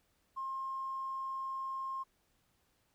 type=tone with tanh clipping; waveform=triangle; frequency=1066 Hz; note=C6; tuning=32 cents sharp; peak=-36 dBFS; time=0.36-2.04 s; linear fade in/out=20 ms; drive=2 dB; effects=pink hiss -75 dBFS RMS until 2.94 s